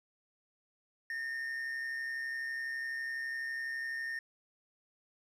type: tone with amplitude modulation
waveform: triangle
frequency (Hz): 1826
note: A#6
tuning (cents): -36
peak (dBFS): -32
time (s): 1.1-4.19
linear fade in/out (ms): 2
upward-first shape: sine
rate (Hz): 132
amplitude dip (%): 40
effects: none